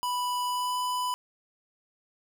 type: tone with pitch glide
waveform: square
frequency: 987.8 to 995.8 Hz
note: B5 to B5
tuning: 0 to +14 cents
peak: -28 dBFS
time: 0.03-1.14 s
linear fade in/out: 0 ms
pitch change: +14 cents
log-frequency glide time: 0.44-0.77 s
effects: none